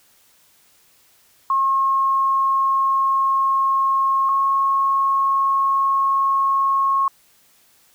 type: tone pair in turn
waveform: sine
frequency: 1080 / 1089.4 Hz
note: C#6 / C#6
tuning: -45 / -30 cents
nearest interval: unison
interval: 15 cents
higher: second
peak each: -15 dBFS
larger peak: neither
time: 1.5-4.29 / 4.29-7.08 s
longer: neither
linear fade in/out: 2 ms
effects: white hiss -56 dBFS RMS until 7.94 s